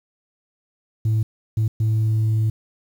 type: tone bursts at uneven times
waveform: sine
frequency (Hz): 109.7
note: A2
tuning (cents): -5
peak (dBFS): -14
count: 3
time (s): 1.05-1.23 / 1.57-1.68 / 1.8-2.5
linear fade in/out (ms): 5
effects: tanh soft clip ceiling -15 dBFS + 8-bit